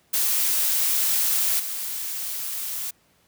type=noise with level steps; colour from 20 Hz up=blue; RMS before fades=-22 / -30 dBFS; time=0.13-2.91 s; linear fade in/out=10 ms; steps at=1.59 s; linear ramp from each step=10 ms; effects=pink hiss -62 dBFS RMS until 3.27 s + high-pass 80 Hz 12 dB/octave